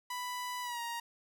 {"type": "tone with pitch glide", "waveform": "sawtooth", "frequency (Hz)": [990, 938.8], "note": ["B5", "A#5"], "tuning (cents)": [4, 12], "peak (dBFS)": -33, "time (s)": [0.1, 1], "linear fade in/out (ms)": 5, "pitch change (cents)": -92, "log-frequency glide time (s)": [0.62, 0.81], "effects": []}